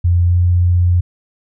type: tone with pitch glide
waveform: sine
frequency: 87.31 to 88.43 Hz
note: F2 to F2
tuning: 0 to +22 cents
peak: -9 dBFS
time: 0.04-1.01 s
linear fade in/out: 10 ms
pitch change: +22 cents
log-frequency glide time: 0.27-0.34 s
effects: none